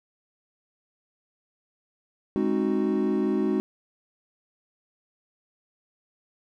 triangle chord, Ab dominant seventh, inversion none, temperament equal with one note detuned, 207.7 / 266 / 311.1 / 370 Hz, Ab3 / C4 / Eb4 / Gb4, 0 / +29 / 0 / 0 cents, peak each -25 / -27 / -26 / -25 dBFS, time 2.36-3.6 s, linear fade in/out 0 ms, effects none

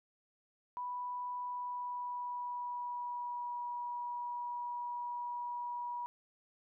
sine tone with pitch glide, 986 to 966.8 Hz, B5 to B5, -3 to -37 cents, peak -37 dBFS, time 0.77-6.06 s, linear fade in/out 0 ms, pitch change -34 cents, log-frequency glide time 1.38-3.6 s, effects none

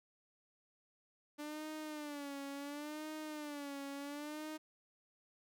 sawtooth tone with vibrato, 293.7 Hz, D4, in tune, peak -39 dBFS, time 1.38-4.58 s, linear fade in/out 20 ms, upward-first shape sine, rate 0.71 Hz, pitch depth 94 cents each way, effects none

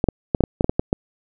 clicks, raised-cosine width 2 ms, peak -3 dBFS, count 10, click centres 0.041 / 0.087 / 0.348 / 0.407 / 0.438 / 0.609 / 0.644 / 0.695 / 0.795 / 0.929 s, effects none

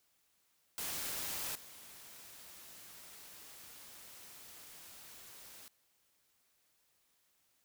white noise with level steps, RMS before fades -40 / -54 dBFS, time 0.78-5.68 s, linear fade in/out 0 ms, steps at 1.55 s, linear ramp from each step 5 ms, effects white hiss -75 dBFS RMS until 7.64 s

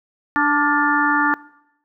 harmonic tone with a mistuned harmonic, 293.7 Hz, D4, in tune, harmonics 1 / 3 / 4 / 5 / 6, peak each -21 / -21 / -21 / -21 / -21 dBFS, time 0.36-1.34 s, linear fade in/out 0 ms, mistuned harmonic 5, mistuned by -56 cents, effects noise-tail reverb RT60 0.8 s tail -21 dB re dry

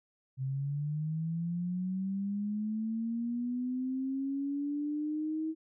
sine linear sweep, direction up, 130 to 320 Hz, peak -31 dBFS, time 0.37-5.55 s, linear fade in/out 50 ms, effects none

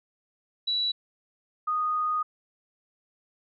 sine tone pair in turn, 3931 / 1238.2 Hz, B7 / D#6, -9 / -9 cents, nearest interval octave + minor sixth, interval 2000 cents, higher first, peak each -24 dBFS, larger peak neither, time 0.67-0.92 / 1.67-2.23 s, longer second, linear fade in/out 10 ms, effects none

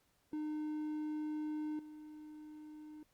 triangle tone with level steps, 304.8 Hz, D#4, 36 cents flat, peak -35 / -47 dBFS, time 0.33-3.03 s, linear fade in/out 2 ms, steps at 1.79 s, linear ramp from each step 2 ms, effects pink hiss -75 dBFS RMS until 3.13 s + Opus 48 kbps

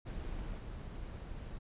brown noise with level steps, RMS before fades -41 / -44 dBFS, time 0.05-1.59 s, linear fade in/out 20 ms, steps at 0.57 s, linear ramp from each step 20 ms, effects resampled to 8000 Hz

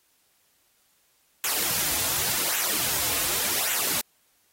white noise with flanger, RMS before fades -26 dBFS, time 1.44-4.01 s, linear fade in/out 0 ms, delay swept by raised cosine 0.2 to 5.3 ms, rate 0.88 Hz, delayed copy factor -0.75, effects white hiss -66 dBFS RMS until 4.52 s + AAC 48 kbps

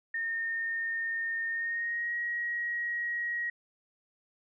sine tone with pitch glide, 1829 to 1896.8 Hz, A#6 to A#6, -33 to +30 cents, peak -30 dBFS, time 0.14-3.5 s, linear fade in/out 5 ms, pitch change +63 cents, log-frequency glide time 1.5-2.15 s, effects none

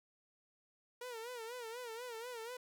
sawtooth tone with vibrato, 472.6 Hz, A#4, 24 cents sharp, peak -40 dBFS, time 1.01-2.57 s, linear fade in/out 5 ms, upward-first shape sine, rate 4.1 Hz, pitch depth 110 cents each way, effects none

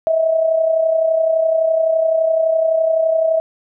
sine tone with amplitude modulation, 647 Hz, E5, 32 cents flat, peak -10 dBFS, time 0.07-3.4 s, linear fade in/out 0 ms, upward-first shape sine, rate 31.8 Hz, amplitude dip 55%, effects none

